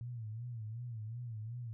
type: tone with vibrato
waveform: sine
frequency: 114.8 Hz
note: A#2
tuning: 26 cents flat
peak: -40 dBFS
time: 0.01-1.73 s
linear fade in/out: 0 ms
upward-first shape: sine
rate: 2.7 Hz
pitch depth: 120 cents each way
effects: none